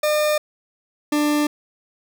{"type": "tone pair in turn", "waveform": "40% pulse", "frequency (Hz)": [604, 296.5], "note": ["D5", "D4"], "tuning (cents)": [48, 17], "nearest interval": "octave", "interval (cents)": 1231, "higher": "first", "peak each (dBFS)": -16, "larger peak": "neither", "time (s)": [[0.03, 0.38], [1.12, 1.47]], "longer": "neither", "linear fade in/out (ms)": 5, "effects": []}